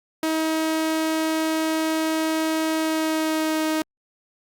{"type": "tone with pitch glide", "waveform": "sawtooth", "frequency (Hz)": [318, 313.6], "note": ["D#4", "D#4"], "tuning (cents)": [38, 14], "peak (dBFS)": -17, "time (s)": [0.23, 3.82], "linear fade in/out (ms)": 2, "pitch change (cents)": -24, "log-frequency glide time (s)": [2.76, 3.65], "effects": ["Opus 48 kbps"]}